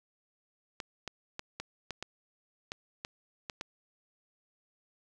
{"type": "clicks", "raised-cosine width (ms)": 0.2, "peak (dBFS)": -20, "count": 10, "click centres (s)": [0.802, 1.077, 1.394, 1.6, 1.907, 2.026, 2.719, 3.049, 3.498, 3.611], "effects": []}